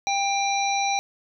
harmonic tone with a mistuned harmonic, 794 Hz, G5, 22 cents sharp, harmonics 1 / 3 / 5 / 7, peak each -23 / -28 / -30 / -31 dBFS, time 0.07-0.99 s, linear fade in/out 0 ms, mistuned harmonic 7, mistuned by +71 cents, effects none

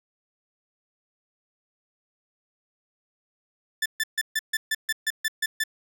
sawtooth tone bursts, 1760 Hz, A6, in tune, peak -19 dBFS, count 11, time 3.82-5.638 s, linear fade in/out 5 ms, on 38 ms, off 140 ms, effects none

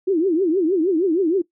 sine tone with vibrato, 349.8 Hz, F4, 3 cents sharp, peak -15 dBFS, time 0.07-1.42 s, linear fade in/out 10 ms, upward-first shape triangle, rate 6.4 Hz, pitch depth 260 cents each way, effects noise-tail reverb RT60 0.1 s tail -18 dB re dry

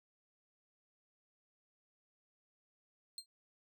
30% pulse tone with exponential decay, 4186 Hz, C8, in tune, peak -36 dBFS, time 3.18-3.26 s, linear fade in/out 1 ms, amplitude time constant 17 ms, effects none

